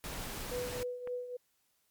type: noise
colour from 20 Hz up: pink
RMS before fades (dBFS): -41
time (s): 0.04-0.83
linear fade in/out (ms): 0
type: tone with tremolo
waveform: sine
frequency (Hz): 493.9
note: B4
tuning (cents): 0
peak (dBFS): -33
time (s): 0.51-1.37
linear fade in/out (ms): 10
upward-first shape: triangle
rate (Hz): 3.6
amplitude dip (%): 70
type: click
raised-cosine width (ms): 0.5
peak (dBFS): -31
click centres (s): 1.074
effects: white hiss -75 dBFS RMS until 1.9 s + MP3 96 kbps